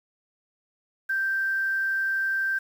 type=tone with quantisation; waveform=sine; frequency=1568 Hz; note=G6; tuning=in tune; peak=-23 dBFS; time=1.09-2.59 s; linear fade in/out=10 ms; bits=8; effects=none